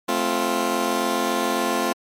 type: chord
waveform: 15% pulse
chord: F major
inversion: first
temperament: just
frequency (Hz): 218.3 / 261.9 / 349.2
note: A3 / C4 / F4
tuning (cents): -13 / +2 / 0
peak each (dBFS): -20 / -19 / -18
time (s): 0.08-1.93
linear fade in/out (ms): 10
effects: MP3 64 kbps